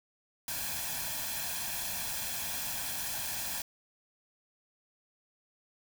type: noise with comb filter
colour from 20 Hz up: white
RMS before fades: -36 dBFS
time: 0.48-3.62 s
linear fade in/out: 2 ms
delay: 1.2 ms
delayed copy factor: +0.65
effects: none